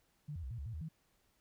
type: tone with pitch steps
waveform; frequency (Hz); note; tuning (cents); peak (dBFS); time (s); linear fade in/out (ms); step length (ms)
sine; 148.2 / 84.6 / 64.5 / 116.9 / 70.3 / 113.2 / 77.4 / 159.4; D3 / E2 / C2 / A#2 / C#2 / A2 / D#2 / D#3; +16 / +45 / -24 / +5 / +25 / +50 / -9 / +42; -40; 0.28-0.888; 10; 76
effects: pink hiss -75 dBFS RMS until 1.4 s